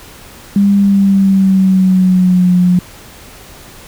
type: tone with pitch glide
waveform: sine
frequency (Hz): 200.2 to 179.39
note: G3 to F3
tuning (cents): +37 to +47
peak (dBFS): -6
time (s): 0.56-2.79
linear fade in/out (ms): 2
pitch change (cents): -190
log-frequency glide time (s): 0.77-2.54
effects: pink hiss -36 dBFS RMS until 3.87 s